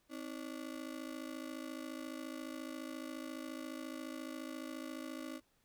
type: ring-modulated tone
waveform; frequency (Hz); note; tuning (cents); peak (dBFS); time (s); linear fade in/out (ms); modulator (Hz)
35% pulse; 289.1; D4; -27; -38; 0.09-5.41; 50; 27.2
effects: pink hiss -75 dBFS RMS until 5.64 s